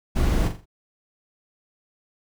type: noise with echo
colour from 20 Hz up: brown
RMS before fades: -21 dBFS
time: 0.15-0.49 s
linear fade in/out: 20 ms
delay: 42 ms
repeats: 4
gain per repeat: -8 dB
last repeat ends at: 0.658 s
effects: none